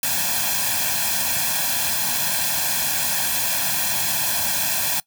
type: noise with comb filter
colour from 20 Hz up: white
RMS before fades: -22 dBFS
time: 0.03-5 s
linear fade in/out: 2 ms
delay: 1.2 ms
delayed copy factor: +0.85
effects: noise-tail reverb RT60 0.1 s tail -22 dB re dry + high-pass 100 Hz 12 dB/octave